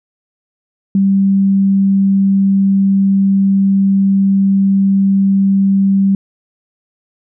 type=tone; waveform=sine; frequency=195.4 Hz; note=G3; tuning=5 cents flat; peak=-8 dBFS; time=0.95-6.15 s; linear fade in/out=2 ms; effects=none